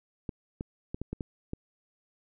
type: clicks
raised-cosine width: 3 ms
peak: -21 dBFS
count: 7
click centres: 0.292 / 0.609 / 0.945 / 1.016 / 1.13 / 1.208 / 1.534 s
effects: none